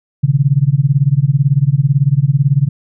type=tone with tremolo; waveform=sine; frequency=139.4 Hz; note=C#3; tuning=10 cents sharp; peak=-5 dBFS; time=0.23-2.69 s; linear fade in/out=10 ms; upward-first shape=sine; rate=18 Hz; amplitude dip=95%; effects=none